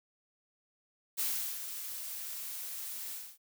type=noise with ADSR envelope; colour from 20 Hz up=blue; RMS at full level=-32 dBFS; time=1.17-3.38 s; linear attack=28 ms; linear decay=380 ms; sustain=-9 dB; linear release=250 ms; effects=none